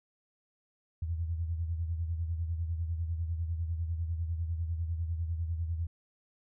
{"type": "beating tone pair", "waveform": "sine", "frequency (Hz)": [82.2, 92.2], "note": ["E2", "F#2"], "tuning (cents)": [-4, -6], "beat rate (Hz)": 10, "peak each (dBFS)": [-31, -40], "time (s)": [1.02, 5.87], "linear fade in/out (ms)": 5, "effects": []}